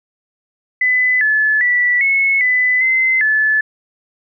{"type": "tone with pitch steps", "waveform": "sine", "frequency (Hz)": [2006, 1726, 1961, 2191, 2002, 2060, 1732], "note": ["B6", "A6", "B6", "C#7", "B6", "C7", "A6"], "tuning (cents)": [26, -34, -13, -21, 23, -28, -28], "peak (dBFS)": -11, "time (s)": [0.81, 3.61], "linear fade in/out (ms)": 5, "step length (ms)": 400, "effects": []}